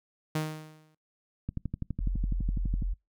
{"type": "tone with exponential decay", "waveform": "sawtooth", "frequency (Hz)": 155.56, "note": "D#3", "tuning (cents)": 0, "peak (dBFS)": -22, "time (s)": [0.35, 0.95], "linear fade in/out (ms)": 5, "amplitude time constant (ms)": 130}
{"type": "click train", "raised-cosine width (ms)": 5, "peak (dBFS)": -20, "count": 17, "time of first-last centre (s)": [1.49, 2.823], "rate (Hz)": 12}
{"type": "tone", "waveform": "sine", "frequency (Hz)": 43.5, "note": "F1", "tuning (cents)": -6, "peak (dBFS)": -27, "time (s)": [2, 2.94], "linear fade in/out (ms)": 10}
{"effects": ["noise-tail reverb RT60 0.2 s tail -26 dB re dry"]}